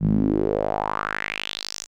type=tone with band-pass filter sweep; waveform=sawtooth; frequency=51.91 Hz; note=G#1; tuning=in tune; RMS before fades=-24 dBFS; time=0-1.87 s; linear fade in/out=50 ms; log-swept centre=160 to 7100 Hz; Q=4.3; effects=none